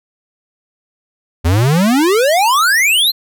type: exponential sweep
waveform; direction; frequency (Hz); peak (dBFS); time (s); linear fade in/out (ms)
square; up; 78.3 to 4271; -10; 1.44-3.12; 20
effects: none